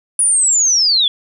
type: linear sweep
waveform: sine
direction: down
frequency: 9850 to 3322 Hz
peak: -10 dBFS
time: 0.19-1.08 s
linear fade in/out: 2 ms
effects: none